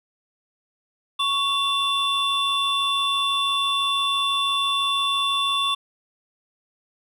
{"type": "tone cluster", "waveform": "triangle", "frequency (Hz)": [1112, 2747, 3497], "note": ["C#6", "F7", "A7"], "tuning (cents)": [5, -29, -11], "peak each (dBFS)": [-22, -29, -21], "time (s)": [1.19, 5.75], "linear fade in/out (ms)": 10, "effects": []}